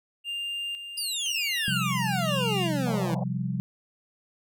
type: tone with tremolo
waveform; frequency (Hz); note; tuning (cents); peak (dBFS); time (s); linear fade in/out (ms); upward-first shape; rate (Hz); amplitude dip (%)
triangle; 2800; F7; +4; -28; 0.24-2.7; 50; square; 0.98; 55
type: exponential sweep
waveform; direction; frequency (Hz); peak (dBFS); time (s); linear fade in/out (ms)
25% pulse; down; 4978 to 155.56; -24; 0.97-3.15; 10
type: chord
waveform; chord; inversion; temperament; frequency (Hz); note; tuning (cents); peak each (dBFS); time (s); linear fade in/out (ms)
sine; C suspended fourth; none; equal; 130.81 / 174.61 / 196; C3 / F3 / G3; 0 / 0 / 0; -30 / -31 / -32; 1.68-3.6; 0
type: band-pass noise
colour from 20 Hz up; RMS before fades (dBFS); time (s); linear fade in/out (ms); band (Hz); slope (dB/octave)
pink; -36; 2.86-3.24; 5; 490 to 980; 96
effects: none